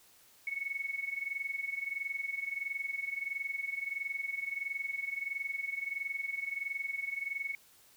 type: tone with amplitude modulation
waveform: sine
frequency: 2211 Hz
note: C#7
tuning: 5 cents flat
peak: -31 dBFS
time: 0.47-7.55 s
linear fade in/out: 2 ms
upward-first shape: sine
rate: 21.5 Hz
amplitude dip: 80%
effects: white hiss -62 dBFS RMS until 7.96 s